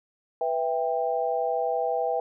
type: chord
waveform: sine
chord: E minor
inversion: second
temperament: just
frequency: 494.4 / 659.3 / 791.1 Hz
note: B4 / E5 / G5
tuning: +2 / 0 / +16 cents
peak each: -28 dBFS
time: 0.41-2.2 s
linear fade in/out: 2 ms
effects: none